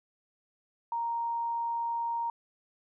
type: tone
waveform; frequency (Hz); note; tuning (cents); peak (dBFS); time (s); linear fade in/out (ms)
sine; 932.3; A#5; 0; -29; 0.92-2.3; 2
effects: none